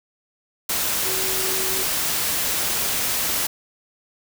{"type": "tone in noise", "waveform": "sine", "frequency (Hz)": 378.5, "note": "F#4", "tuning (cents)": 39, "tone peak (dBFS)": -31, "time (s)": [1.05, 1.83], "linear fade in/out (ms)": 5, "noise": "white", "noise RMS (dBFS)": -23, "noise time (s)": [0.69, 3.47], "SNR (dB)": -11, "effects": []}